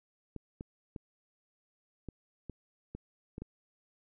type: clicks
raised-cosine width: 3 ms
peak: -28 dBFS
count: 8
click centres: 0.363 / 0.609 / 0.962 / 2.087 / 2.497 / 2.95 / 3.381 / 3.42 s
effects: none